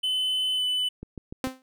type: tone with pitch glide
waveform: triangle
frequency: 3029 to 2998 Hz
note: F#7 to F#7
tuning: +40 to +22 cents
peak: -22 dBFS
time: 0.03-0.89 s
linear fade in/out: 10 ms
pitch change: -18 cents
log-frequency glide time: 0.56-0.61 s
type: click train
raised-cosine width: 3 ms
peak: -24 dBFS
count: 4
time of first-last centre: 1.03-1.472 s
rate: 6.78 Hz
type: tone with exponential decay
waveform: sawtooth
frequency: 260 Hz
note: C4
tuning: 11 cents flat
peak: -19 dBFS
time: 1.44-1.62 s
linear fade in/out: 1 ms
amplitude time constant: 38 ms
effects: none